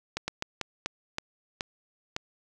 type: slowing click train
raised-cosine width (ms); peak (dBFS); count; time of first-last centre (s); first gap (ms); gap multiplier
0.2; -13; 8; 0.17-2.164; 110; 1.31
effects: none